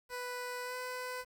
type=tone with pitch glide; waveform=15% pulse; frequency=494.9 to 503 Hz; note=B4 to B4; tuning=+4 to +32 cents; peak=-32 dBFS; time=0.09-1.25 s; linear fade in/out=50 ms; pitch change=+28 cents; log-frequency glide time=0.63-0.75 s; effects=10-bit